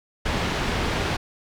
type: low-pass noise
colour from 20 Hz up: pink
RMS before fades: -25 dBFS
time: 0.25-1.17 s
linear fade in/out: 10 ms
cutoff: 3800 Hz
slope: 12 dB/octave
effects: none